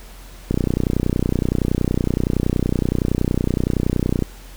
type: click train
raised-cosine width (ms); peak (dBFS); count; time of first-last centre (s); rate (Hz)
3; -5; 115; 0.51-4.223; 30.7
effects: added 43 Hz sine -38 dBFS peak until 4.56 s + pink hiss -44 dBFS RMS until 4.56 s